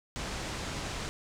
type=low-pass noise; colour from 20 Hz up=pink; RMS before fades=-37 dBFS; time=0.16-1.09 s; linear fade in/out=0 ms; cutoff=7900 Hz; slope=24 dB/octave; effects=none